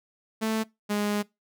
sawtooth tone pair in turn, 220.5 / 207 Hz, A3 / G#3, +4 / -5 cents, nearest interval minor second, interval 109 cents, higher first, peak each -21 / -21 dBFS, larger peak neither, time 0.41-0.64 / 0.89-1.23 s, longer second, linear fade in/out 20 ms, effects noise-tail reverb RT60 0.2 s tail -22 dB re dry

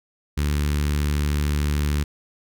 sawtooth tone with notch filter, 73.42 Hz, D2, in tune, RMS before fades -22 dBFS, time 0.37-2.04 s, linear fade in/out 10 ms, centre 660 Hz, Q 0.6, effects none

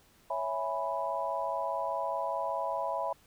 sine chord, C# minor seventh, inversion none, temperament equal, 554.4 / 659.3 / 830.6 / 987.8 Hz, C#5 / E5 / G#5 / B5, 0 / 0 / 0 / 0 cents, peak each -37 / -35 / -38 / -34 dBFS, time 0.3-3.13 s, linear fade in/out 5 ms, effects pink hiss -63 dBFS RMS until 3.26 s

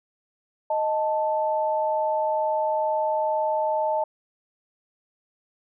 sine tone pair together, 622.3 / 880.1 Hz, D#5 / A5, 0 / 0 cents, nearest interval tritone, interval 600 cents, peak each -24 dBFS, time 0.7-4.04 s, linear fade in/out 5 ms, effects none

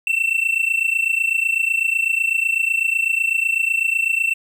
triangle tone pair together, 2672 / 2700 Hz, E7 / E7, +23 / +41 cents, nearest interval unison, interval 18 cents, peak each -18 dBFS, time 0.07-4.34 s, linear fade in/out 2 ms, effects none

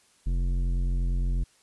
sine tone with tanh clipping, 44.3 Hz, F1, 25 cents sharp, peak -25 dBFS, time 0.26-1.44 s, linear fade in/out 10 ms, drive 12 dB, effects white hiss -62 dBFS RMS until 1.62 s + resampled to 24000 Hz

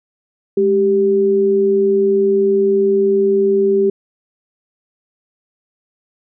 sine tone pair together, 207.7 / 392.3 Hz, G#3 / G4, 0 / +1 cents, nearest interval major seventh, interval 1101 cents, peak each -20 / -11 dBFS, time 0.57-3.9 s, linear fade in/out 5 ms, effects none

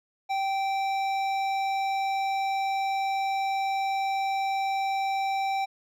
sine tone with hard clipping, 779 Hz, G5, 11 cents flat, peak -27 dBFS, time 0.29-5.66 s, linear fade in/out 20 ms, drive 12 dB, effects none

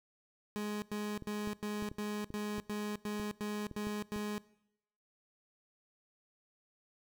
30% pulse tone bursts, 209 Hz, G#3, 11 cents sharp, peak -33 dBFS, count 11, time 0.56-4.38 s, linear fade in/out 0 ms, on 260 ms, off 96 ms
clicks, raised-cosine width 3 ms, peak -31 dBFS, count 10, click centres 1.223 / 1.474 / 1.824 / 1.915 / 2.304 / 2.582 / 3.198 / 3.713 / 3.87 / 4.162 s
effects noise-tail reverb RT60 0.8 s tail -21 dB re dry

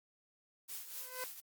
blue noise with tremolo, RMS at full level -43 dBFS, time 0.68-1.41 s, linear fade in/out 20 ms, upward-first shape triangle, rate 4.1 Hz, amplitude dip 70%
15% pulse tone with exponential growth, 508 Hz, B4, 49 cents sharp, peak -32 dBFS, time 0.86-1.24 s, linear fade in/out 1 ms, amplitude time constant 82 ms
effects Opus 48 kbps

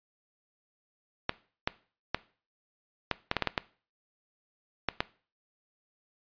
clicks, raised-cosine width 0.3 ms, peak -10 dBFS, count 11, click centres 1.294 / 1.675 / 2.146 / 3.113 / 3.314 / 3.367 / 3.423 / 3.473 / 3.578 / 4.887 / 5.005 s, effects noise-tail reverb RT60 0.4 s tail -19 dB re dry + resampled to 11025 Hz

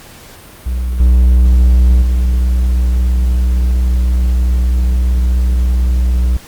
triangle tone with level steps, 61.74 Hz, B1, in tune, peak -12 / -3 / -7 dBFS, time 0.66-6.37 s, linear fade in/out 5 ms, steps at 1 / 2.02 s, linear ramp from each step 2 ms, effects pink hiss -37 dBFS RMS until 6.47 s + Opus 48 kbps

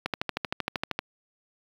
click train, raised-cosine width 0.3 ms, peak -11 dBFS, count 13, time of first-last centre 0.06-0.99 s, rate 12.9 Hz, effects high-pass 80 Hz 12 dB/octave + 7-bit

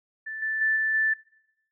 sine tone with level steps, 1760 Hz, A6, in tune, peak -32 / -25 / -20 / -22 / -20 dBFS, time 0.26-1.14 s, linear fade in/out 10 ms, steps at 0.42 / 0.61 / 0.76 / 0.94 s, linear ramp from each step 5 ms, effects noise-tail reverb RT60 0.9 s tail -23 dB re dry

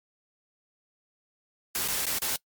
white noise with dropouts, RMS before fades -29 dBFS, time 1.75-2.36 s, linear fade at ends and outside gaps 1 ms, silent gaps 1.878-1.884 / 2.055-2.066 / 2.186-2.219 s, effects noise-tail reverb RT60 0.1 s tail -23 dB re dry + MP3 96 kbps

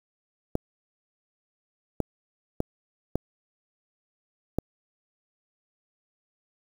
clicks, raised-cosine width 2 ms, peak -11 dBFS, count 5, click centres 0.554 / 2.003 / 2.604 / 3.156 / 4.586 s, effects 7-bit

